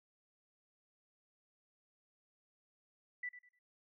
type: tone with echo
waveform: sine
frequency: 1975.5 Hz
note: B6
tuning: in tune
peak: -39 dBFS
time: 3.23-3.29 s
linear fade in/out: 5 ms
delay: 100 ms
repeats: 3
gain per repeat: -12 dB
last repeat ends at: 3.59 s
effects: noise-tail reverb RT60 0.1 s tail -22 dB re dry